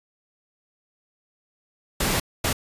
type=noise bursts at uneven times; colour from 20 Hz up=pink; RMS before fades=-23 dBFS; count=2; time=2-2.2 / 2.44-2.53 s; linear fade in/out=5 ms; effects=resampled to 32000 Hz